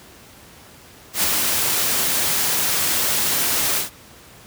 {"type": "noise with ADSR envelope", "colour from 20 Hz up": "white", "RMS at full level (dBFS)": -17, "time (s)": [1.13, 3.9], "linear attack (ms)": 110, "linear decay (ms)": 4, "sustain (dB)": -3, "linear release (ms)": 130, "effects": ["pink hiss -45 dBFS RMS until 4.46 s", "high-pass 60 Hz 12 dB/octave"]}